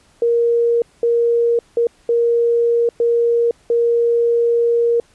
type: tone bursts at uneven times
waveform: sine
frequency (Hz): 469.5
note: A#4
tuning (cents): +12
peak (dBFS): -12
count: 6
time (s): 0.22-0.82 / 1.03-1.59 / 1.77-1.87 / 2.09-2.89 / 3-3.51 / 3.7-5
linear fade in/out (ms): 2
effects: pink hiss -54 dBFS RMS until 5.14 s + resampled to 24000 Hz